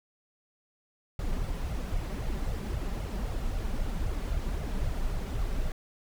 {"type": "noise with flanger", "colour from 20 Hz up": "brown", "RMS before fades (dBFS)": -31, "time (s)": [1.19, 5.72], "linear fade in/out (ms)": 2, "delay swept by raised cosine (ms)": [1.4, 5.2], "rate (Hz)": 3.8, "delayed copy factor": 0.65, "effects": []}